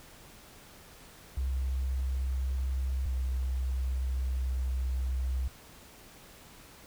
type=tone pair in turn; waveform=sine; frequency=65.41 / 64.25 Hz; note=C2 / C2; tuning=0 / -31 cents; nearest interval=unison; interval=31 cents; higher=first; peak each=-28 dBFS; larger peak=neither; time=1.37-3.06 / 3.06-5.48 s; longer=second; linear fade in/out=5 ms; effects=pink hiss -53 dBFS RMS until 6.86 s